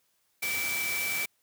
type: tone in noise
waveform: sine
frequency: 2316 Hz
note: D7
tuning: 25 cents flat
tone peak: -30 dBFS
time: 0.42-1.26 s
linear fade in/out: 10 ms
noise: white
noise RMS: -34 dBFS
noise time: 0.42-1.26 s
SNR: +1 dB
effects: white hiss -72 dBFS RMS until 1.42 s + high-pass 60 Hz 12 dB/octave